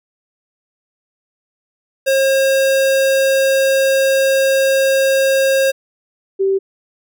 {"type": "tone pair in turn", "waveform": ["square", "sine"], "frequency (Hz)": [538, 388], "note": ["C5", "G4"], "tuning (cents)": [48, -18], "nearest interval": "tritone", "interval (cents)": 566, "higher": "first", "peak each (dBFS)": -12, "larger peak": "neither", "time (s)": [[2.06, 5.72], [6.39, 6.59]], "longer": "first", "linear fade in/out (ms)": 20, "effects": []}